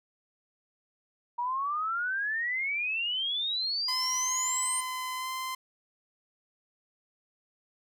sine exponential sweep, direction up, 946 to 8940 Hz, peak -28 dBFS, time 1.38-4.81 s, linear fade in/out 10 ms
sawtooth tone with pitch glide, 1022 to 1036.3 Hz, C6 to C6, -41 to -17 cents, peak -29 dBFS, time 3.88-5.55 s, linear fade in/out 5 ms, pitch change +24 cents, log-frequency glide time 5.16-5.29 s
effects none

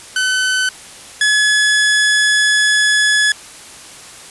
sawtooth tone pair in turn, 1515 / 1700.5 Hz, F#6 / G#6, +40 / +40 cents, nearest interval major second, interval 200 cents, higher second, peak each -10 / -7 dBFS, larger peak second, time 0.16-0.69 / 1.21-3.32 s, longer second, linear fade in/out 2 ms, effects white hiss -36 dBFS RMS until 4.3 s + resampled to 24000 Hz

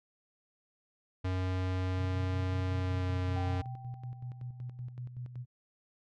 square tone with pitch glide, 92.5 to 91.33 Hz, F#2 to F#2, 0 to -22 cents, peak -31 dBFS, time 1.24-3.62 s, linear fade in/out 10 ms, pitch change -22 cents, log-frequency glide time 2.65-3.14 s
sine tone with tremolo, 123.47 Hz, B2, in tune, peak -37 dBFS, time 1.96-5.46 s, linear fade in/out 50 ms, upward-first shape square, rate 5.3 Hz, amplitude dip 60%
sine tone with exponential decay, 780 Hz, G5, 9 cents flat, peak -38 dBFS, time 3.36-4.93 s, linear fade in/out 5 ms, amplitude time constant 340 ms
effects low-pass 4000 Hz 12 dB/octave

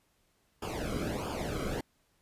brown noise with flanger, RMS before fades -35 dBFS, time 0.62-1.81 s, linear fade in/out 5 ms, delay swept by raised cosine 0.5 to 1.14 ms, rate 1.5 Hz, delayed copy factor -0.9, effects pink hiss -72 dBFS RMS until 2.21 s + resampled to 32000 Hz

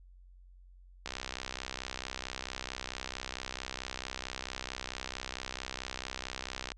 click train, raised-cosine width 0.2 ms, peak -19 dBFS, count 366, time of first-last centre 1.06-6.719 s, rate 64.5 Hz, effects added 45 Hz sine -53 dBFS peak until 6.77 s + resampled to 24000 Hz

